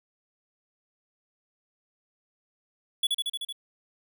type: tone with echo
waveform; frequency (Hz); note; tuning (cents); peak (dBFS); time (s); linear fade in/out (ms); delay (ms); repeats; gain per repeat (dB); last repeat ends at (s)
square; 3400; G#7; +40; -22; 3.03-3.07; 5; 76; 6; -2; 3.526
effects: none